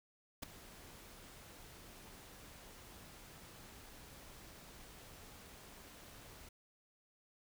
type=noise with ADSR envelope; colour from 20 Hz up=pink; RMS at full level=-40 dBFS; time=0.42-6.49 s; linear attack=13 ms; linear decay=6 ms; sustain=-16 dB; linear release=5 ms; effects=none